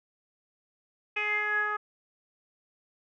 10% pulse tone with low-pass filter sweep, 420 Hz, G#4, 19 cents sharp, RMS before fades -29 dBFS, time 1.16-1.77 s, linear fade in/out 10 ms, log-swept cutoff 2500 to 1400 Hz, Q 8.4, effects none

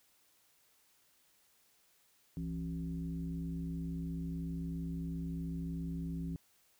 sine tone with frequency modulation, 168.3 Hz, E3, 36 cents sharp, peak -36 dBFS, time 2.37-6.36 s, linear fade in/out 0 ms, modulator 103 Hz, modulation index 0.87, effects white hiss -70 dBFS RMS until 6.79 s

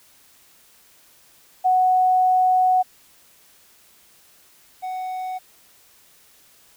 sine / triangle tone pair in turn, 740 / 743.3 Hz, F#5 / F#5, 0 / +8 cents, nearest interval unison, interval 8 cents, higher second, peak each -14 / -24 dBFS, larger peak first, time 1.64-2.83 / 4.82-5.39 s, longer first, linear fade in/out 20 ms, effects white hiss -54 dBFS RMS until 6.76 s

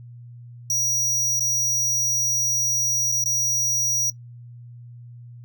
square tone with dropouts, 5780 Hz, F#8, 41 cents flat, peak -19 dBFS, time 0.7-4.1 s, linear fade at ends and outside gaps 2 ms, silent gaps 1.396-1.406 / 3.118-3.122 / 3.24-3.258 s, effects noise-tail reverb RT60 0.1 s tail -21 dB re dry + added 120 Hz sine -39 dBFS peak until 5.44 s

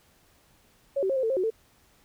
sine tone with pitch steps, 554 / 382.9 / 539 / 522 / 448 / 532 / 369.8 / 446.3 Hz, C#5 / G4 / C#5 / C5 / A4 / C5 / F#4 / A4, -1 / -41 / -49 / -4 / +31 / +29 / -1 / +25 cents, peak -23 dBFS, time 0.96-1.504 s, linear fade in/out 10 ms, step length 68 ms, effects pink hiss -62 dBFS RMS until 2.04 s

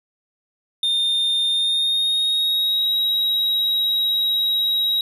triangle tone with pitch glide, 3633 to 3829 Hz, A#7 to A#7, -45 to +46 cents, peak -16 dBFS, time 0.83-5.01 s, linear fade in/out 2 ms, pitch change +91 cents, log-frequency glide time 1.49-2.93 s, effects none

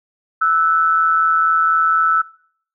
sine tone pair together, 1318.5 / 1482.6 Hz, E6 / F#6, 0 / +3 cents, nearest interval major second, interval 203 cents, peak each -13 / -19 dBFS, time 0.41-2.22 s, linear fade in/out 10 ms, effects noise-tail reverb RT60 0.6 s tail -23 dB re dry

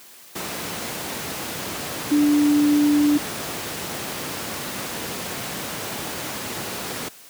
sine tone in noise, 293.7 Hz, D4, in tune, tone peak -14 dBFS, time 2.11-3.18 s, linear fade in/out 10 ms, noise pink, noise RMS -29 dBFS, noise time 0.35-7.09 s, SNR +12 dB, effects white hiss -46 dBFS RMS until 7.29 s + high-pass 150 Hz 12 dB/octave

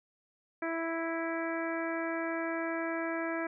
harmonic tone, 329.6 Hz, E4, in tune, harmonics 1 / 2 / 3 / 4 / 5 / 6 / 7, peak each -35 / -37 / -43 / -42 / -40 / -44 / -45 dBFS, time 0.62-3.47 s, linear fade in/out 5 ms, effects none

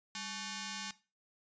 5% pulse ring-modulated tone, 659.3 Hz, E5, in tune, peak -25 dBFS, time 0.15-0.91 s, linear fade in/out 2 ms, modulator 461 Hz, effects noise-tail reverb RT60 0.3 s tail -17 dB re dry + resampled to 16000 Hz

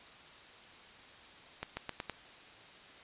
accelerating click train, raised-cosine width 0.3 ms, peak -21 dBFS, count 5, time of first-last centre 1.63-2.097 s, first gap 140 ms, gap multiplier 0.88, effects white hiss -54 dBFS RMS until 3.03 s + resampled to 8000 Hz

